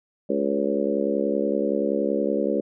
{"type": "harmonic tone with a mistuned harmonic", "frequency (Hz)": 70.6, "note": "C#2", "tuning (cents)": 32, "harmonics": [3, 4, 5, 6, 7, 8], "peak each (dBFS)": [-28, -28, -28, -28, -28, -28], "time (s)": [0.29, 2.61], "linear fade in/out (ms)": 10, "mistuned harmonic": 8, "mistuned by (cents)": -17, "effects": []}